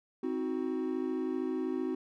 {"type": "chord", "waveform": "triangle", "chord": "C diminished", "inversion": "none", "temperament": "equal with one note detuned", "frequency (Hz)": [261.6, 317.1, 370], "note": ["C4", "Eb4", "Gb4"], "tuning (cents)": [0, 33, 0], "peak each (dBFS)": [-33, -34, -33], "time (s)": [0.23, 1.95], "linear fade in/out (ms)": 5, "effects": []}